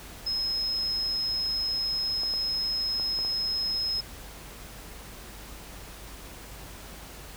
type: tone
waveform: sine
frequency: 5140 Hz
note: E8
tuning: 45 cents flat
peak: -26 dBFS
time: 0.26-4.01 s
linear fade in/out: 10 ms
type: clicks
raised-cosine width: 1 ms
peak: -26 dBFS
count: 5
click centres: 2.234 / 2.338 / 2.998 / 3.189 / 3.249 s
effects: added 50 Hz sine -47 dBFS peak until 7.36 s + pink hiss -45 dBFS RMS until 7.36 s